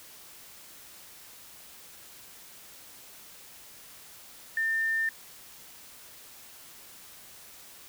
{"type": "tone with tanh clipping", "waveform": "triangle", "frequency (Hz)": 1800, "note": "A6", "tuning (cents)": 39, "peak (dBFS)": -25, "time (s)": [4.57, 5.09], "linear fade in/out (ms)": 2, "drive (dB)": 3, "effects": ["white hiss -50 dBFS RMS until 7.88 s"]}